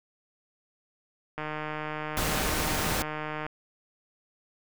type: click train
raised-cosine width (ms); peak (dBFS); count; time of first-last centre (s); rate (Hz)
0.5; -19; 320; 1.38-3.465; 153
type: noise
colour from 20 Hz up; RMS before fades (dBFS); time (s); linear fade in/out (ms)
pink; -29; 2.17-3.02; 0
effects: none